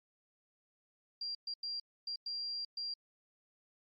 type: tone bursts at uneven times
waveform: sine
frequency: 4756 Hz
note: D8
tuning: 21 cents sharp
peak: -37 dBFS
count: 6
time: 1.21-1.35 / 1.47-1.54 / 1.63-1.8 / 2.07-2.16 / 2.26-2.65 / 2.77-2.94 s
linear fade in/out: 5 ms
effects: Opus 48 kbps